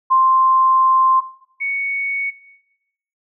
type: tone pair in turn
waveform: sine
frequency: 1050 / 2225 Hz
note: C6 / C#7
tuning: +6 / +6 cents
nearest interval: octave + minor second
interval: 1300 cents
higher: second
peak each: -10 / -19 dBFS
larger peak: first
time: 0.1-1.21 / 1.6-2.31 s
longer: first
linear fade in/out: 20 ms
effects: noise-tail reverb RT60 0.9 s tail -17 dB re dry